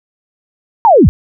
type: linear sweep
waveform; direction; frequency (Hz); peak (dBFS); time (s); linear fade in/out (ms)
sine; down; 950 to 34.71; -3; 0.85-1.09; 0
effects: none